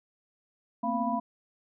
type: tone cluster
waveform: sine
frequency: 227.5 / 243.6 / 259.6 / 689 / 985 Hz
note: A#3 / B3 / C4 / F5 / B5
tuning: -42 / -24 / -13 / -24 / -5 cents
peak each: -32 / -39 / -34 / -32 / -31 dBFS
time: 0.83-1.2 s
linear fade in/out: 10 ms
effects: none